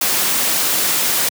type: noise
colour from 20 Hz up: white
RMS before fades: -17 dBFS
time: 0.01-1.29 s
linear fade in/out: 5 ms
effects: high-pass 150 Hz 12 dB/octave